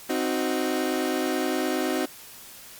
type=chord; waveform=30% pulse; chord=C diminished; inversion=none; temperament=equal; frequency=261.6 / 311.1 / 370 Hz; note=C4 / Eb4 / Gb4; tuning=0 / 0 / 0 cents; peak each=-26 dBFS; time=0.09-2.06 s; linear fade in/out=10 ms; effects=white hiss -45 dBFS RMS until 2.79 s + Opus 48 kbps